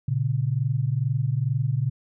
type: tone pair together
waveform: sine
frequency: 117.73 / 140 Hz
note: A#2 / C#3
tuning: +18 / +18 cents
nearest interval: minor third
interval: 300 cents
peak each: -24 dBFS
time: 0.08-1.9 s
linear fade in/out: 5 ms
effects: none